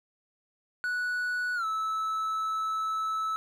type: tone with pitch glide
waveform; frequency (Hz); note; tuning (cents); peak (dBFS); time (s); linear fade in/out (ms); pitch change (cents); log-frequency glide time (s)
triangle; 1474 to 1305.6; F#6 to E6; -7 to -17; -26; 0.84-3.36; 0; -210; 1.55-1.65
effects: none